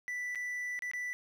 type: tone with dropouts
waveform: triangle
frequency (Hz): 1975.5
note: B6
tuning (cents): 0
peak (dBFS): -33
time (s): 0.08-1.13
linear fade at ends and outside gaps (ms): 0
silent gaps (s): 0.349-0.356 / 0.791-0.822 / 0.914-0.935
effects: 12-bit